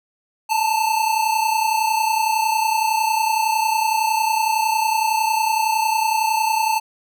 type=tone pair together; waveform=square; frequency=873 / 903.9 Hz; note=A5 / A5; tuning=-14 / +46 cents; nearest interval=minor second; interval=60 cents; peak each=-19 / -23 dBFS; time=0.49-6.8 s; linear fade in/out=20 ms; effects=none